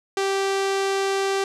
sawtooth tone with low-pass filter, 390.5 Hz, G4, 7 cents flat, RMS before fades -23 dBFS, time 0.17-1.44 s, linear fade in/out 2 ms, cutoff 7300 Hz, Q 1, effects none

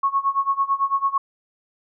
sine tone with tremolo, 1100 Hz, C#6, 14 cents flat, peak -15 dBFS, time 0.03-1.18 s, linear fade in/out 5 ms, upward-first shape sine, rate 9 Hz, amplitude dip 90%, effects none

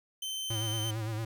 sawtooth tone, 3088 Hz, G7, 27 cents flat, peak -31 dBFS, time 0.22-0.91 s, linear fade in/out 5 ms
square tone with vibrato, 110.2 Hz, A2, 3 cents sharp, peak -33 dBFS, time 0.5-1.25 s, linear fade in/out 5 ms, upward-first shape sine, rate 8.8 Hz, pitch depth 63 cents each way
effects none

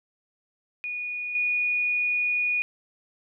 sine tone with level steps, 2457 Hz, D#7, 22 cents flat, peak -29 / -22 dBFS, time 0.84-2.62 s, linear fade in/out 0 ms, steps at 1.35 s, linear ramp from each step 2 ms, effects none

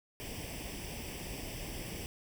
pink noise with comb filter, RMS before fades -42 dBFS, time 0.2-2.06 s, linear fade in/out 0 ms, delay 0.37 ms, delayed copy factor +0.75, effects none

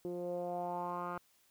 10% pulse tone with low-pass filter sweep, 176.1 Hz, F3, 15 cents sharp, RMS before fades -39 dBFS, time 0.05-1.18 s, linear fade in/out 0 ms, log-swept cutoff 390 to 1400 Hz, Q 4, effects white hiss -70 dBFS RMS until 1.5 s

